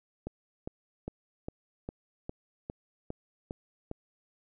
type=click train; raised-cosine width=2 ms; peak=-23 dBFS; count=10; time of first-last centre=0.27-3.914 s; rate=2.47 Hz; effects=none